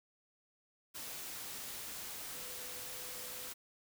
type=tone in noise; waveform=sine; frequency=500 Hz; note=B4; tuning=21 cents sharp; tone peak=-56 dBFS; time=2.33-3.5 s; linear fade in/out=20 ms; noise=white; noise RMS=-45 dBFS; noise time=0.94-3.54 s; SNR=-14 dB; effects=none